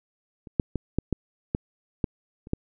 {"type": "clicks", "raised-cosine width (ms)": 3, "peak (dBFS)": [-29, -7, -14, -10, -11, -11, -10, -30, -12], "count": 9, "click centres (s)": [0.472, 0.598, 0.757, 0.986, 1.127, 1.549, 2.042, 2.471, 2.534], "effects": []}